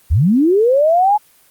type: linear sweep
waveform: sine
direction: up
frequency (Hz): 58.5 to 857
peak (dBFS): -9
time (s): 0.1-1.18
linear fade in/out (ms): 20
effects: white hiss -51 dBFS RMS until 1.5 s + Opus 24 kbps